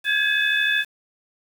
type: tone cluster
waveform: sine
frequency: 1621 / 1694 / 2562 / 3494 Hz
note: G#6 / G#6 / E7 / A7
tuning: -42 / +34 / -50 / -13 cents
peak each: -25 / -21 / -25 / -25 dBFS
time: 0.04-0.85 s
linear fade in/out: 50 ms
effects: 7-bit